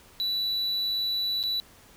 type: tone with dropouts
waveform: triangle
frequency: 3951 Hz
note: B7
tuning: in tune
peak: -24 dBFS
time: 0.2-1.6 s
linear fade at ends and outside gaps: 0 ms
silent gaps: 1.429-1.437 s
effects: pink hiss -54 dBFS RMS until 1.96 s